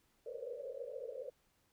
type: band-pass noise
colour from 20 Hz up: pink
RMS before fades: -45 dBFS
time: 0.26-1.3 s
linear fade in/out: 5 ms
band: 460 to 560 Hz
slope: 96 dB/octave
effects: pink hiss -75 dBFS RMS until 1.72 s